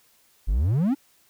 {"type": "exponential sweep", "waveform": "triangle", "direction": "up", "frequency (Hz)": [41.2, 295.9], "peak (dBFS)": -17, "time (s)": [0.47, 0.95], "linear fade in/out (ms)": 20, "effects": ["white hiss -61 dBFS RMS until 1.29 s"]}